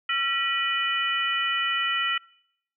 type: tone cluster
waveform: sine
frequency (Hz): 1354 / 1931 / 2456 / 2982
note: E6 / B6 / D#7 / F#7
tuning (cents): +46 / -39 / -23 / +13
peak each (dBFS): -28 / -28 / -30 / -28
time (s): 0.09-2.18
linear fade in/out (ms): 5
effects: noise-tail reverb RT60 0.7 s tail -24 dB re dry